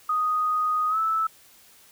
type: tone with pitch glide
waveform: sine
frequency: 1244.5 to 1311.7 Hz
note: D#6 to E6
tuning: 0 to -9 cents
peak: -21 dBFS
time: 0.09-1.27 s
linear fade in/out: 5 ms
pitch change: +91 cents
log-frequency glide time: 0.89-0.98 s
effects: white hiss -54 dBFS RMS until 1.91 s